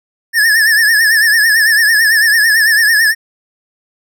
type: tone with vibrato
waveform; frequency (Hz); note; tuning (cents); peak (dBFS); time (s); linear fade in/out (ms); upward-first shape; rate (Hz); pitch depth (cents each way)
square; 1761; A6; +1; -8; 0.33-3.15; 50; triangle; 9; 110
effects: none